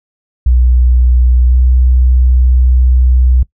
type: tone with pitch glide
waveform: sine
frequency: 61.6 to 62.79 Hz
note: B1 to B1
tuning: -4 to +29 cents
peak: -5 dBFS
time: 0.46-3.43 s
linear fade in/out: 5 ms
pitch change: +33 cents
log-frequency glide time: 1.47-1.55 s
effects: noise-tail reverb RT60 0.1 s tail -20 dB re dry